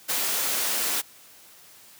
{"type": "high-pass noise", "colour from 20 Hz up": "white", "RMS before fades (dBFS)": -26, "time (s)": [0.08, 1.02], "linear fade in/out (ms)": 20, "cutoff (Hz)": 250, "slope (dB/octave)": 12, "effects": ["white hiss -51 dBFS RMS until 1.99 s", "high-pass 80 Hz 12 dB/octave"]}